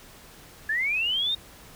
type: linear sweep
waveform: sine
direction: up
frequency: 1685 to 3729 Hz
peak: -23 dBFS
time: 0.69-1.35 s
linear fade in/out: 5 ms
effects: pink hiss -49 dBFS RMS until 1.75 s